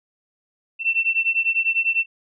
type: beating tone pair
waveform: sine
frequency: 2686 / 2696 Hz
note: E7 / E7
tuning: +32 / +38 cents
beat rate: 10 Hz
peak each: -21 dBFS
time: 0.79-2.06 s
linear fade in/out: 50 ms
effects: none